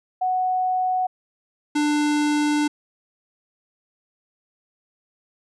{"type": "tone pair in turn", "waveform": ["sine", "square"], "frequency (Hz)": [740, 296.8], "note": ["F#5", "D4"], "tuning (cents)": [0, 18], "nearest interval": "octave + major third", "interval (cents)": 1582, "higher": "first", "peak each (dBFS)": -19, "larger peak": "neither", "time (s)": [[0.21, 1.07], [1.75, 2.68]], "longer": "second", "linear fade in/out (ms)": 10, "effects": ["resampled to 22050 Hz"]}